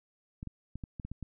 clicks, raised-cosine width 5 ms, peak -27 dBFS, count 8, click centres 0.429 / 0.473 / 0.756 / 0.838 / 0.998 / 1.05 / 1.116 / 1.227 s, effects none

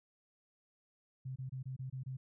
sine tone bursts, 130.7 Hz, C3, 1 cent flat, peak -39 dBFS, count 7, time 1.25-2.17 s, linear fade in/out 10 ms, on 110 ms, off 25 ms, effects none

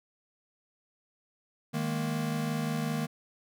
square chord, D# suspended fourth, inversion none, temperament equal, 155.56 / 207.7 / 233.1 Hz, D#3 / G#3 / A#3, 0 / 0 / 0 cents, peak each -33 / -38 / -34 dBFS, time 1.73-3.07 s, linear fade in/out 20 ms, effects none

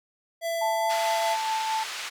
square tone with pitch glide, 668 to 672.3 Hz, E5 to E5, +23 to +34 cents, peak -27 dBFS, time 0.41-1.37 s, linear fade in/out 50 ms, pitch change +11 cents, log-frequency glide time 0.75-0.89 s
sine tone with tremolo, 880 Hz, A5, in tune, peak -24 dBFS, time 0.61-1.84 s, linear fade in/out 10 ms, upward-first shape sine, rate 4.6 Hz, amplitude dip 30%
pink band-pass noise, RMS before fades -35 dBFS, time 0.89-2.1 s, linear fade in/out 20 ms, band 1400 to 6000 Hz, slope 12 dB/octave
effects none

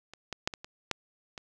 clicks, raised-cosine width 0.2 ms, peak -28 / -18 / -10 / -21 / -25 / -11 / -23 dBFS, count 7, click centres 0.136 / 0.327 / 0.475 / 0.538 / 0.645 / 0.913 / 1.378 s, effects none

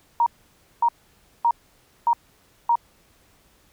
sine tone bursts, 940 Hz, A#5, 14 cents sharp, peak -15 dBFS, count 5, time 0.2-2.755 s, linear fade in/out 2 ms, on 63 ms, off 560 ms, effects pink hiss -59 dBFS RMS until 3.72 s

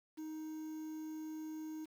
triangle tone with quantisation, 312.9 Hz, D#4, 10 cents sharp, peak -40 dBFS, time 0.17-1.86 s, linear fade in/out 20 ms, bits 10, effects none

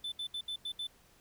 triangle tone bursts at uneven times, 3520 Hz, A7, in tune, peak -34 dBFS, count 6, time 0.04-0.12 / 0.19-0.27 / 0.34-0.41 / 0.48-0.56 / 0.65-0.72 / 0.79-0.87 s, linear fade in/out 5 ms, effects pink hiss -64 dBFS RMS until 1.2 s

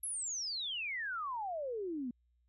sine exponential sweep, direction down, 11390 to 233.1 Hz, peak -36 dBFS, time 0.03-2.11 s, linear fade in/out 5 ms, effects added 60 Hz sine -70 dBFS peak until 2.48 s

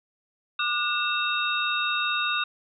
sine tone cluster, 1196 / 1451 / 2679 / 3726 Hz, D6 / F#6 / E7 / A#7, +31 / -34 / +27 / -2 cents, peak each -29 dBFS, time 0.59-2.44 s, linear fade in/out 5 ms, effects none

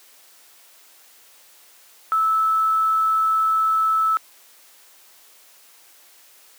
sine tone with quantisation, 1308 Hz, E6, 14 cents flat, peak -16 dBFS, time 2.12-4.17 s, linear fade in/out 0 ms, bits 7, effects white hiss -51 dBFS RMS until 6.58 s + high-pass 400 Hz 12 dB/octave

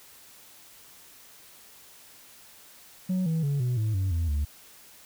sine tone with pitch steps, 185 / 161.98 / 141.83 / 124.19 / 108.74 / 95.21 / 83.37 / 72.99 Hz, F#3 / E3 / C#3 / B2 / A2 / G2 / E2 / D2, 0 / -30 / +40 / +10 / -20 / -50 / +20 / -10 cents, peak -21 dBFS, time 3.09-4.45 s, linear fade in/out 10 ms, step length 170 ms, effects tanh soft clip ceiling -23 dBFS + white hiss -52 dBFS RMS until 5.05 s

